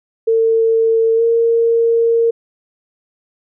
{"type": "tone with pitch glide", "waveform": "sine", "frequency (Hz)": [451.4, 461.4], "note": ["A4", "A#4"], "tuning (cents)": [44, -18], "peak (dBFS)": -10, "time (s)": [0.27, 2.31], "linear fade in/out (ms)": 10, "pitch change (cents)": 38, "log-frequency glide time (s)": [1.16, 1.22], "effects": []}